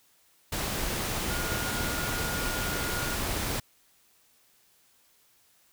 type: tone in noise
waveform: sine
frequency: 1428 Hz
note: F6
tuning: 38 cents sharp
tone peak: -36 dBFS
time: 1.3-3.15 s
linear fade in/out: 5 ms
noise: pink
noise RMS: -31 dBFS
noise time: 0.52-3.6 s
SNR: -8 dB
effects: white hiss -64 dBFS RMS until 5.72 s